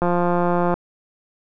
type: click train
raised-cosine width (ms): 1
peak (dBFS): -7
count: 127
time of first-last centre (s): 0.02-0.74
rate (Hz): 175
effects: none